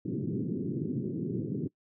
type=band-pass noise; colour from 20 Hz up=pink; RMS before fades=-33 dBFS; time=0.05-1.68 s; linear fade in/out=5 ms; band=120 to 390 Hz; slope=48 dB/octave; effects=noise-tail reverb RT60 0.1 s tail -21 dB re dry